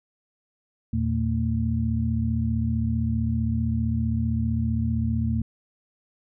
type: tone cluster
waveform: sine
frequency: 81.1 / 116.5 / 225.8 Hz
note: E2 / A#2 / A3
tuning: -28 / -1 / +45 cents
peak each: -26 dBFS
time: 0.93-5.42 s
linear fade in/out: 5 ms
effects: none